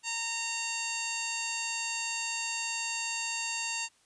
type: harmonic tone with a mistuned harmonic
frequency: 919 Hz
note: A#5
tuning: 25 cents flat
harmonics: 1 / 2 / 3 / 4 / 5 / 6 / 7 / 8 / 9 / 10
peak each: -41 / -43 / -36 / -46 / -39 / -49 / -42 / -38 / -51 / -51 dBFS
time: 0.03-3.89 s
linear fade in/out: 50 ms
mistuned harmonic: 6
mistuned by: +24 cents
effects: white hiss -66 dBFS RMS until 4.05 s + resampled to 22050 Hz